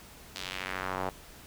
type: tone with band-pass filter sweep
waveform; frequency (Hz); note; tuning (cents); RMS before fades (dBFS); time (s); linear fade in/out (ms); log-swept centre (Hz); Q
square; 46.78; F#1; +20; -36; 0.35-1.1; 10; 4400 to 770; 1.5
effects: pink hiss -51 dBFS RMS until 1.46 s